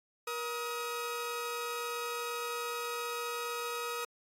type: tone pair together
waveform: sawtooth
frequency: 475.6 / 1264.2 Hz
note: A#4 / D#6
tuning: +35 / +27 cents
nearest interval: octave + perfect fourth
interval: 1692 cents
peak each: -34 / -34 dBFS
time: 0.27-4.05 s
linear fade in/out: 5 ms
effects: AAC 48 kbps